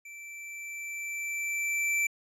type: tone with level ramp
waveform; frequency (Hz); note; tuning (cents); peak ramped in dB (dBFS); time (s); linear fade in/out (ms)
square; 2334; D7; -11; -44 to -25; 0.05-2.07; 5
effects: low-pass 11000 Hz 12 dB/octave